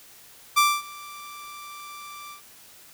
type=tone with ADSR envelope; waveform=sawtooth; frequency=1174.7 Hz; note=D6; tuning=in tune; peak=-11 dBFS; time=0.56-2.42 s; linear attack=19 ms; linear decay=240 ms; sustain=-24 dB; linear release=110 ms; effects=white hiss -50 dBFS RMS until 2.93 s